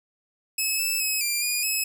10% pulse tone with pitch steps, 2585 / 2632 / 2561 / 2382 / 2441 / 2575 Hz, E7 / E7 / D#7 / D7 / D#7 / E7, -34 / -3 / +49 / +24 / -34 / -41 cents, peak -15 dBFS, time 0.58-1.84 s, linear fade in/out 5 ms, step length 210 ms, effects none

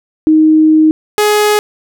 sine / sawtooth tone pair in turn, 312.5 / 419.6 Hz, D#4 / G#4, +8 / +18 cents, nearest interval perfect fourth, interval 510 cents, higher second, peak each -4 dBFS, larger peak neither, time 0.27-0.91 / 1.18-1.59 s, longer first, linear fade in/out 0 ms, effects none

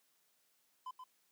triangle tone with echo, 1016 Hz, B5, 49 cents sharp, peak -40 dBFS, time 0.86-0.91 s, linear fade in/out 5 ms, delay 130 ms, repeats 1, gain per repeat -6 dB, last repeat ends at 1.04 s, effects white hiss -75 dBFS RMS until 1.31 s + high-pass 150 Hz 12 dB/octave

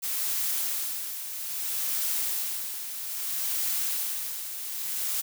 blue noise with tremolo, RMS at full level -28 dBFS, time 0.02-5.22 s, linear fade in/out 20 ms, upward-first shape sine, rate 0.61 Hz, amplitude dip 60%, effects none

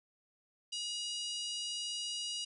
harmonic tone, 961 Hz, B5, 48 cents flat, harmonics 3 / 4 / 5 / 6 / 7 / 8 / 9 / 10, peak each -39 / -47 / -43 / -47 / -52 / -53 / -53 / -53 dBFS, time 0.72-2.45 s, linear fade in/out 10 ms, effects none

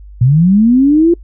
sine linear sweep, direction up, 116.1 to 349.2 Hz, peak -5 dBFS, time 0.21-1.14 s, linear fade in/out 5 ms, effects noise-tail reverb RT60 0.1 s tail -26 dB re dry + added 50 Hz sine -31 dBFS peak until 1.23 s

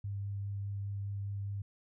sine tone with vibrato, 100 Hz, G2, 35 cents sharp, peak -35 dBFS, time 0.04-1.62 s, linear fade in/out 5 ms, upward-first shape triangle, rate 4.9 Hz, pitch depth 11 cents each way, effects none

